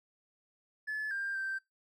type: tone with pitch steps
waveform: triangle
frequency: 1724 / 1593 / 1564 Hz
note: A6 / G6 / G6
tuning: -36 / +27 / -4 cents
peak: -30 dBFS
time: 0.87-1.59 s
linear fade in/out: 20 ms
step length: 240 ms
effects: noise-tail reverb RT60 0.2 s tail -24 dB re dry + tanh soft clip ceiling -30 dBFS